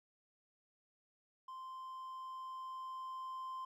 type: tone with level ramp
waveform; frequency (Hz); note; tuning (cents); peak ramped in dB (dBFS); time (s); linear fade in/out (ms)
triangle; 1042; C6; -7; -44 to -39; 1.48-3.65; 5
effects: tanh soft clip ceiling -35 dBFS